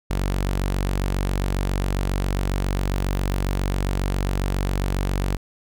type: tone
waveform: sawtooth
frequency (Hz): 47.36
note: F#1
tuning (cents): +41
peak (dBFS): -17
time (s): 0.1-5.37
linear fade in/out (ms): 10
effects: none